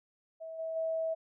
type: tone with level steps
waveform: sine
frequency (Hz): 648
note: E5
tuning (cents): -30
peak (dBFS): -40 / -34 / -30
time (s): 0.4-1.15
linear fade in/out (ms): 20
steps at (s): 0.58 / 0.75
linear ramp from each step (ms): 20
effects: none